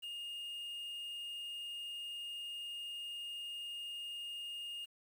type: tone with quantisation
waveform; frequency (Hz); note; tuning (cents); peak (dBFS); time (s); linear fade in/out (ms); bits
triangle; 2838; F7; +27; -40; 0.02-4.86; 20; 10
effects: none